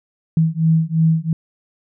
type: beating tone pair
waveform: sine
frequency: 160.1 / 163 Hz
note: D#3 / E3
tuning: +50 / -19 cents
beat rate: 2.9 Hz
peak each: -16 dBFS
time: 0.37-1.33 s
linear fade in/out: 2 ms
effects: none